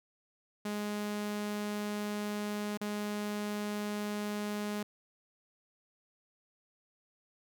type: tone with dropouts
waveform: sawtooth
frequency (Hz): 208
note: G#3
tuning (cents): +3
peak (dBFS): -30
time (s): 0.65-4.83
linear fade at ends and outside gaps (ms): 5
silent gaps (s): 2.774-2.811
effects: none

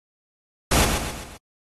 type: noise with echo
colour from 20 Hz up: pink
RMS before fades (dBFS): -18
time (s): 0.71-0.85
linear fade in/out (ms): 5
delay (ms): 130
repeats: 4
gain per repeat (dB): -6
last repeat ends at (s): 1.37
effects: AAC 32 kbps

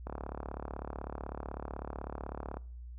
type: click train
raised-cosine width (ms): 1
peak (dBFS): -25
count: 91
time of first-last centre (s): 0.07-2.57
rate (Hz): 36
effects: noise-tail reverb RT60 0.6 s tail -25 dB re dry + added 60 Hz sine -43 dBFS peak until 2.98 s

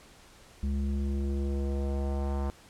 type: tone with low-pass filter sweep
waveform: square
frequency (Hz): 69.3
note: C#2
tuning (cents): 0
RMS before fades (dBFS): -30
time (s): 0.63-2.5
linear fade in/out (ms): 0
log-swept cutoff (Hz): 190 to 1000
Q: 1.7
effects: pink hiss -55 dBFS RMS until 2.69 s + low-pass 10000 Hz 12 dB/octave

